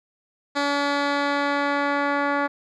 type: tone with low-pass filter sweep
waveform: 10% pulse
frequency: 285 Hz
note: C#4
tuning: 48 cents sharp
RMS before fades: -23 dBFS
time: 0.55-2.48 s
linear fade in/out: 20 ms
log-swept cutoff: 4800 to 1800 Hz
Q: 1.1
effects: none